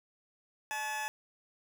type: tone with amplitude modulation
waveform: 20% pulse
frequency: 860 Hz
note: A5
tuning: 40 cents flat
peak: -27 dBFS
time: 0.71-1.08 s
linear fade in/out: 0 ms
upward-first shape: sine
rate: 250 Hz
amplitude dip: 50%
effects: none